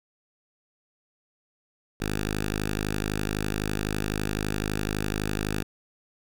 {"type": "tone with notch filter", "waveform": "5% pulse", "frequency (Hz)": 51.91, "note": "G#1", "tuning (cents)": 0, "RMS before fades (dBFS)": -29, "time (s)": [2, 5.63], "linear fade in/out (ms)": 10, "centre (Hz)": 600, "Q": 1.3, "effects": []}